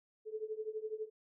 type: tone with tremolo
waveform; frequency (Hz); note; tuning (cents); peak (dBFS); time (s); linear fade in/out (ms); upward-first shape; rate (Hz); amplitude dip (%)
sine; 434; A4; -24; -34; 0.25-1.1; 50; triangle; 12; 95
effects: none